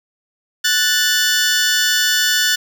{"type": "tone pair together", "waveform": "15% pulse", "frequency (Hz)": [1482.3, 1760], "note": ["F#6", "A6"], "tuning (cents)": [3, 0], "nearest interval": "minor third", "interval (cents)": 297, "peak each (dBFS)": -10, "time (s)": [0.64, 2.56], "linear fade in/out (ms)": 10, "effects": []}